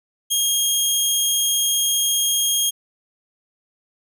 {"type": "tone", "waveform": "15% pulse", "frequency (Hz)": 3247, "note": "G#7", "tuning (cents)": -40, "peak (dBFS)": -10, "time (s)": [0.3, 2.71], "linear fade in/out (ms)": 20, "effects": []}